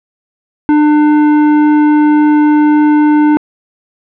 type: tone with tanh clipping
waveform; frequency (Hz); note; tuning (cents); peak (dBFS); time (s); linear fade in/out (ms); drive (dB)
triangle; 299.7; D4; +35; -7; 0.69-3.37; 0; 18
effects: low-pass 2000 Hz 12 dB/octave